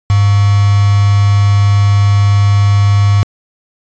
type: tone with quantisation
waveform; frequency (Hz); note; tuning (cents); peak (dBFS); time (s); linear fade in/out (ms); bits
sine; 101.2; G#2; -44; -6; 0.1-3.23; 0; 3
effects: resampled to 16000 Hz